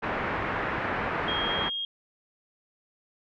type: low-pass noise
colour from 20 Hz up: white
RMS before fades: -30 dBFS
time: 0.02-1.7 s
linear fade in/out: 20 ms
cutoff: 1900 Hz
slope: 24 dB/octave
type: tone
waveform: sine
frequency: 3247 Hz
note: G#7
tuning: 40 cents flat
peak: -29 dBFS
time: 1.28-1.85 s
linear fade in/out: 2 ms
effects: none